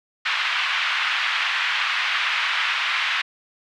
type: band-pass noise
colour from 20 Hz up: white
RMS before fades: -23 dBFS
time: 0.25-3.22 s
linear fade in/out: 10 ms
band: 1100 to 3100 Hz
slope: 24 dB/octave
effects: none